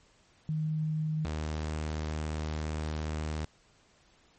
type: tone pair in turn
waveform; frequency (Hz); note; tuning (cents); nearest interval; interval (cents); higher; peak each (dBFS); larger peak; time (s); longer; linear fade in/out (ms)
sine / sawtooth; 155.56 / 77.27; D#3 / D#2; 0 / -11; octave; 1211; first; -28; neither; 0.49-1.25 / 1.25-3.45; second; 0
effects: pink hiss -64 dBFS RMS until 4.38 s + MP3 32 kbps